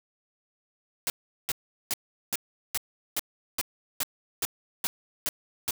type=noise bursts; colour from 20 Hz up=white; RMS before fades=-28 dBFS; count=12; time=1.07-5.708 s; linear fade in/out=0 ms; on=29 ms; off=390 ms; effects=none